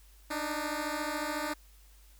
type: beating tone pair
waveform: 10% pulse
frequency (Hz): 293.7 / 307.7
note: D4 / D#4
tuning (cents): 0 / -19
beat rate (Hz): 14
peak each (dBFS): -27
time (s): 0.3-1.54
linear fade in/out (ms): 10
effects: added 50 Hz sine -55 dBFS peak until 2.19 s + white hiss -63 dBFS RMS until 2.19 s